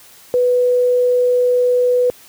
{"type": "tone", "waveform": "sine", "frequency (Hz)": 494.6, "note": "B4", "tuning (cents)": 3, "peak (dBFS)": -11, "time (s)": [0.34, 2.1], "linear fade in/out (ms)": 0, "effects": ["white hiss -44 dBFS RMS until 2.28 s", "high-pass 60 Hz 12 dB/octave"]}